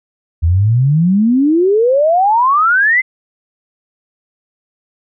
sine exponential sweep, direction up, 78.4 to 2100 Hz, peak -8 dBFS, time 0.42-3.02 s, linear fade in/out 20 ms, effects none

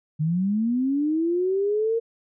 sine linear sweep, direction up, 147.9 to 464.7 Hz, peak -20 dBFS, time 0.19-2 s, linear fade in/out 20 ms, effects none

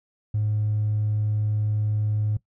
sine tone with hard clipping, 106 Hz, G#2, 36 cents sharp, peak -22 dBFS, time 0.34-2.37 s, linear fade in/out 5 ms, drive 1 dB, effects noise-tail reverb RT60 0.1 s tail -18 dB re dry

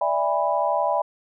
sine chord, E dominant seventh, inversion third, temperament equal with one note detuned, 587.3 / 659.3 / 814.9 / 987.8 Hz, D5 / E5 / G#5 / B5, 0 / 0 / -33 / 0 cents, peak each -25 dBFS, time 0.01-1.02 s, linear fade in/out 5 ms, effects none

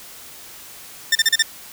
15% pulse tone bursts, 1800 Hz, A6, 39 cents sharp, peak -6 dBFS, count 5, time 1.12-1.425 s, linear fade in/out 5 ms, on 33 ms, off 35 ms, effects white hiss -40 dBFS RMS until 1.72 s

